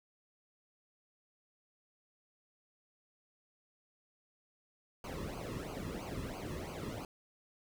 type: noise with flanger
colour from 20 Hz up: brown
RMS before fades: -42 dBFS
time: 5.04-7.05 s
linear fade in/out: 2 ms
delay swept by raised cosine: 0.54 to 1.35 ms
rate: 3 Hz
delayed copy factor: -0.9
effects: none